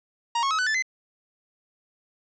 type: tone with pitch steps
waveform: 45% pulse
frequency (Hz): 938 / 1096.3 / 1281.3 / 1497.6 / 1750.4 / 2046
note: A#5 / C#6 / E6 / F#6 / A6 / C7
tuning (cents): +11 / -20 / -50 / +20 / -9 / -39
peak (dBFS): -22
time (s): 0.35-0.824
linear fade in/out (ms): 5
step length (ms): 79
effects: resampled to 16000 Hz + 9-bit